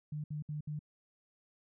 sine tone bursts, 150.2 Hz, D3, 39 cents sharp, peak -36 dBFS, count 4, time 0.12-0.792 s, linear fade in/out 5 ms, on 120 ms, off 64 ms, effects none

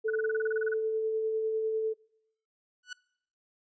sine tone with tremolo, 440 Hz, A4, in tune, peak -26 dBFS, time 0.04-1.94 s, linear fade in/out 20 ms, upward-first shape sine, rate 10 Hz, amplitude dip 25%
sine tone bursts, 1479 Hz, F#6, 1 cent flat, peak -31 dBFS, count 13, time 0.08-0.739 s, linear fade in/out 5 ms, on 23 ms, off 30 ms
sawtooth tone with exponential growth, 1480 Hz, F#6, in tune, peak -31 dBFS, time 2.83-2.93 s, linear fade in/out 5 ms, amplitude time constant 21 ms
effects noise-tail reverb RT60 0.7 s tail -23 dB re dry + resampled to 16000 Hz

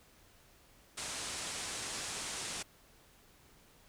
white low-pass noise, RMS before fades -41 dBFS, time 0.97-2.63 s, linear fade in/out 10 ms, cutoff 9400 Hz, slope 48 dB/octave, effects pink hiss -63 dBFS RMS until 3.88 s

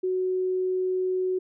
sine tone, 370.5 Hz, F#4, 2 cents sharp, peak -23 dBFS, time 0.03-1.39 s, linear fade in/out 10 ms, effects none

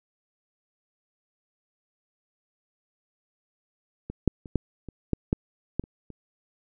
clicks, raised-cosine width 3 ms, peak -21 / -6 / -28 / -9 / -25 / -10 / -9 / -12 / -30 / -29 dBFS, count 10, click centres 4.1 / 4.277 / 4.458 / 4.557 / 4.887 / 5.133 / 5.329 / 5.796 / 5.839 / 6.103 s, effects none

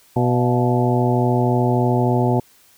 harmonic tone with a mistuned harmonic, 123.47 Hz, B2, in tune, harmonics 1 / 2 / 3 / 4 / 5 / 6 / 7, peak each -18 / -21 / -22 / -27 / -27 / -25 / -25 dBFS, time 0.16-2.4 s, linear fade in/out 5 ms, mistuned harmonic 6, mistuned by -72 cents, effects white hiss -53 dBFS RMS until 2.77 s

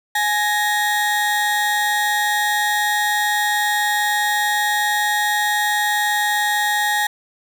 35% pulse tone pair together, 835.7 / 1864.7 Hz, G#5 / A#6, +11 / 0 cents, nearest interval octave + major second, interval 1389 cents, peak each -18 dBFS, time 0.15-7.07 s, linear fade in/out 5 ms, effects none

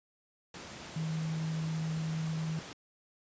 sine tone in noise, 159.7 Hz, D#3, 45 cents sharp, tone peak -31 dBFS, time 0.96-2.59 s, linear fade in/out 2 ms, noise pink, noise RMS -45 dBFS, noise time 0.54-2.73 s, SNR +11 dB, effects high-pass 100 Hz 12 dB/octave + resampled to 16000 Hz

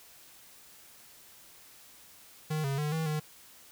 square tone with pitch steps, 154.7 / 137.4 / 149.8 / 160.4 / 152.9 Hz, D#3 / C#3 / D3 / E3 / D#3, -10 / -15 / +35 / -47 / -30 cents, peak -30 dBFS, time 2.5-3.2 s, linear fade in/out 10 ms, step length 140 ms, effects white hiss -55 dBFS RMS until 3.71 s

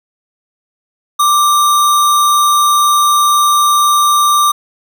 sine tone with sample-and-hold, 1178 Hz, D6, 5 cents sharp, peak -7 dBFS, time 1.19-4.52 s, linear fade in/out 10 ms, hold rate 4900 Hz, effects none

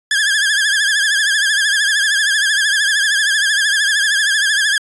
sawtooth tone with vibrato, 1668 Hz, G#6, 7 cents sharp, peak -9 dBFS, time 0.11-4.78 s, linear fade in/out 2 ms, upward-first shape triangle, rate 13 Hz, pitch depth 110 cents each way, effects resampled to 24000 Hz

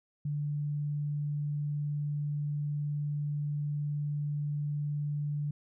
sine tone, 146.83 Hz, D3, in tune, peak -30 dBFS, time 0.25-5.51 s, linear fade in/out 5 ms, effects none

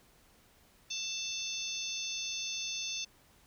harmonic tone, 886 Hz, A5, 12 cents sharp, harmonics 3 / 4 / 5 / 6 / 7, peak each -42 / -40 / -44 / -44 / -40 dBFS, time 0.9-3.05 s, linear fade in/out 10 ms, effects pink hiss -64 dBFS RMS until 3.46 s

